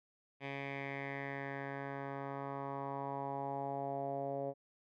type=tone with low-pass filter sweep; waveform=10% pulse; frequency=138.59 Hz; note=C#3; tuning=in tune; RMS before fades=-41 dBFS; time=0.4-4.54 s; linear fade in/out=50 ms; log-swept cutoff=2600 to 590 Hz; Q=3.9; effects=none